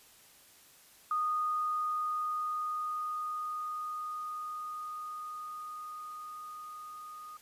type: tone with level ramp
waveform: sine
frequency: 1235 Hz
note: D#6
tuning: 13 cents flat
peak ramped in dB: -28 to -44 dBFS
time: 1.11-7.37 s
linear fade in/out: 2 ms
effects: white hiss -59 dBFS RMS until 7.41 s + resampled to 32000 Hz